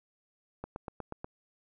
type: click train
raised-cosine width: 1 ms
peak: -24 dBFS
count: 6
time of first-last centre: 0.64-1.245 s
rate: 8.27 Hz
effects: none